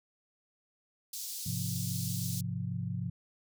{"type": "high-pass noise", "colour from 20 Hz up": "pink", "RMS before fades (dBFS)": -40, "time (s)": [1.13, 2.41], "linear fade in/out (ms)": 5, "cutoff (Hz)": 4500, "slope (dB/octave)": 24}
{"type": "chord", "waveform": "sine", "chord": "F minor", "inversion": "first", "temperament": "just", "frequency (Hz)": [104.77, 130.96, 174.61], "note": ["Ab2", "C3", "F3"], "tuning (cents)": [16, 2, 0], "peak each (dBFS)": -37, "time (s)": [1.46, 3.1], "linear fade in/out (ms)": 5}
{"effects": []}